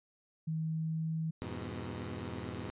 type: tone with pitch glide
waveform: sine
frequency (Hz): 159.3 to 160.59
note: D#3 to E3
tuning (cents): +41 to -45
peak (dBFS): -32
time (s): 0.47-1.31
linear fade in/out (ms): 10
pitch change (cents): +14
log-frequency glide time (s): 0.59-1.13
type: chord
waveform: 15% pulse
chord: F diminished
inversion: none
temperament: equal with one note detuned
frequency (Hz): 85.17 / 103.83 / 123.47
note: F2 / Ab2 / Cb3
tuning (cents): -43 / 0 / 0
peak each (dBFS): -37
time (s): 1.42-2.7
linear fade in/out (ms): 0
effects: resampled to 8000 Hz